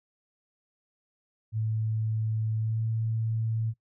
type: tone with pitch glide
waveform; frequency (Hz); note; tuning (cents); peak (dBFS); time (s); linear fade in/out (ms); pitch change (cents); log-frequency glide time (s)
sine; 110 to 112.05; A2 to A2; 0 to +32; -26; 1.52-3.74; 50; +32; 2.58-2.84
effects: noise-tail reverb RT60 0.1 s tail -20 dB re dry